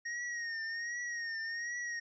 square tone with vibrato, 1864.7 Hz, A#6, in tune, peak -37 dBFS, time 0.05-2 s, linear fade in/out 10 ms, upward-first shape triangle, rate 1.3 Hz, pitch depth 71 cents each way, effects resampled to 16000 Hz

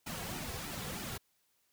pink noise with flanger, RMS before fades -41 dBFS, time 0.06-1.18 s, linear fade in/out 10 ms, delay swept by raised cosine 1.8 to 3.4 ms, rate 3.2 Hz, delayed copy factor -0.7, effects white hiss -75 dBFS RMS until 1.72 s

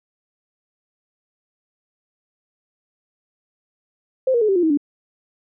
sine tone with pitch steps, 521 / 472.3 / 428.1 / 388.1 / 351.8 / 318.9 / 289 Hz, C5 / A#4 / A4 / G4 / F4 / D#4 / D4, -7 / +23 / -47 / -17 / +13 / +43 / -28 cents, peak -14 dBFS, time 4.27-4.774 s, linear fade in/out 5 ms, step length 72 ms, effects none

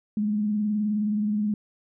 sine tone with vibrato, 210.1 Hz, G#3, 20 cents sharp, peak -22 dBFS, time 0.17-1.54 s, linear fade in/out 2 ms, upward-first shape sine, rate 19 Hz, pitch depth 45 cents each way, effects none

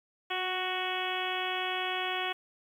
harmonic tone with a mistuned harmonic, 370 Hz, F#4, in tune, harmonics 1 / 2 / 3 / 4 / 5 / 6 / 7 / 8 / 9, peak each -39 / -36 / -39 / -40 / -40 / -40 / -39 / -40 / -39 dBFS, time 0.3-2.33 s, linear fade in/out 10 ms, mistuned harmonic 1, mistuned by -18 cents, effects 10-bit

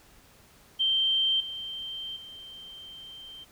sine tone with level steps, 3136 Hz, G7, in tune, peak -22 / -34 / -42 dBFS, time 0.79-3.45 s, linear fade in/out 20 ms, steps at 1.4 / 2.16 s, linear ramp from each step 5 ms, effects pink hiss -57 dBFS RMS until 3.51 s

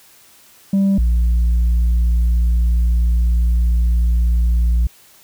sine tone pair in turn, 196 / 58.43 Hz, G3 / A#1, 0 / +5 cents, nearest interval octave + major sixth, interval 2095 cents, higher first, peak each -9 dBFS, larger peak neither, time 0.73-0.98 / 0.98-4.87 s, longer second, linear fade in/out 5 ms, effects tanh soft clip ceiling -11 dBFS + white hiss -48 dBFS RMS until 5.23 s

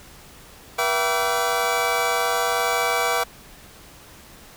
25% pulse tone cluster, 482.5 / 670 / 769 / 1153 Hz, B4 / E5 / G5 / D6, -40 / +28 / -33 / -32 cents, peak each -22 dBFS, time 0.78-3.24 s, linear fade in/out 10 ms, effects pink hiss -46 dBFS RMS until 4.56 s

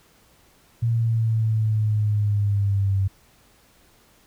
sine linear sweep, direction down, 116.54 to 96.3 Hz, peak -18 dBFS, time 0.82-3.08 s, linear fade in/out 10 ms, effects pink hiss -57 dBFS RMS until 4.26 s

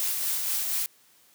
blue noise with tremolo, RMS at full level -27 dBFS, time 0-0.86 s, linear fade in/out 0 ms, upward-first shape sine, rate 4.2 Hz, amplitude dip 30%, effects white hiss -60 dBFS RMS until 1.34 s + high-pass 100 Hz 12 dB/octave

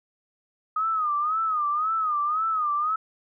sine tone with vibrato, 1244.5 Hz, D#6, in tune, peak -22 dBFS, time 0.76-2.96 s, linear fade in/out 5 ms, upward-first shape sine, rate 1.9 Hz, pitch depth 110 cents each way, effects none

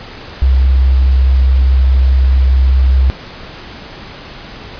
sine tone with vibrato, 65.41 Hz, C2, in tune, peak -6 dBFS, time 0.42-3.1 s, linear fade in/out 0 ms, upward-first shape triangle, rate 4.8 Hz, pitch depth 11 cents each way, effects pink hiss -31 dBFS RMS until 4.79 s + resampled to 11025 Hz

